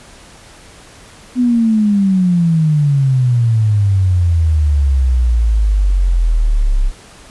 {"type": "exponential sweep", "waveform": "sine", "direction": "down", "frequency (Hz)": [252.6, 32.47], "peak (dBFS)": -9, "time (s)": [1.35, 6.92], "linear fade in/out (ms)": 50, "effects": ["pink hiss -40 dBFS RMS until 7.3 s", "resampled to 24000 Hz"]}